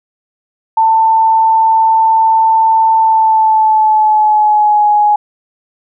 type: tone with pitch glide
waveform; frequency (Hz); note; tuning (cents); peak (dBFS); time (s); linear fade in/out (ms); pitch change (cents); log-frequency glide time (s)
sine; 891 to 836.1; A5 to G#5; +22 to +11; -6; 0.77-5.16; 5; -111; 2.97-4.88
effects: none